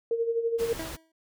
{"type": "tone with tremolo", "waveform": "sine", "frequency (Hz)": 461.6, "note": "A#4", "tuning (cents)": -17, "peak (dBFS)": -22, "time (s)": [0.11, 0.73], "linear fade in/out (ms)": 2, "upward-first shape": "sine", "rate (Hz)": 12, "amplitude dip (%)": 65}
{"type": "noise", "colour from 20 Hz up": "pink", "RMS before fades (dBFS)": -39, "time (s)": [0.58, 0.97], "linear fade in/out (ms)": 20}
{"type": "tone with exponential decay", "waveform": "25% pulse", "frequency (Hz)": 323, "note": "E4", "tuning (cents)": -35, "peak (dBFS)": -28, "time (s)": [0.79, 1.12], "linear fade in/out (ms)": 5, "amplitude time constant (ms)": 70}
{"effects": []}